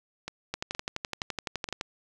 two click trains, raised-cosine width 0.2 ms, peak -14 / -18 dBFS, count 16 / 4, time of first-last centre 0.54-1.811 / 0.28-1.688 s, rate 11.8 / 2.13 Hz, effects none

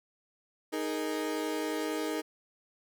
35% pulse chord, D# suspended fourth, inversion none, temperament equal, 311.1 / 415.3 / 466.2 Hz, D#4 / G#4 / A#4, 0 / 0 / 0 cents, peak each -32 / -36 / -35 dBFS, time 0.72-2.22 s, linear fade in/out 20 ms, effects none

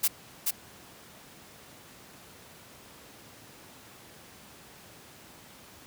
blue noise with echo, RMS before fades -24 dBFS, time 0.03-0.08 s, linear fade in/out 10 ms, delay 430 ms, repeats 1, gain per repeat -3 dB, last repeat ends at 0.51 s, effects pink hiss -51 dBFS RMS until 5.86 s + high-pass 100 Hz 12 dB/octave

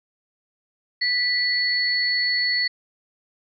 sine tone pair together, 1968 / 4413 Hz, B6 / C#8, -7 / -9 cents, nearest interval octave + major second, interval 1398 cents, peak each -22 dBFS, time 1.01-2.68 s, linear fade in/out 10 ms, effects none

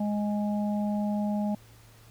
harmonic tone, 207.7 Hz, G#3, in tune, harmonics 1 / 3 / 4, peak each -26 / -36 / -38 dBFS, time 0-1.55 s, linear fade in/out 5 ms, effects added 112 Hz sine -53 dBFS peak until 2.1 s + pink hiss -57 dBFS RMS until 2.1 s

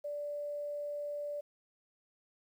sine tone with quantisation, 584 Hz, D5, 10 cents flat, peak -36 dBFS, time 0.04-1.41 s, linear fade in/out 10 ms, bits 11, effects none

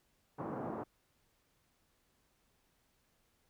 pink band-pass noise, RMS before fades -41 dBFS, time 0.38-0.84 s, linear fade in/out 10 ms, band 140 to 1100 Hz, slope 24 dB/octave, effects pink hiss -75 dBFS RMS until 3.49 s

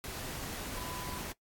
sine tone in noise, 1000 Hz, B5, 21 cents sharp, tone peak -45 dBFS, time 0.77-1.18 s, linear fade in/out 0 ms, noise pink, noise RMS -41 dBFS, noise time 0.04-1.32 s, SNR -7 dB, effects noise-tail reverb RT60 0.1 s tail -19 dB re dry + AAC 64 kbps

